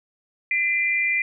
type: tone pair together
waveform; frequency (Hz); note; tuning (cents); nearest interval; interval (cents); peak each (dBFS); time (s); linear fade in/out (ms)
sine; 2033 / 2383; B6 / D7; +50 / +25; minor third; 275; -22; 0.51-1.22; 2
effects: none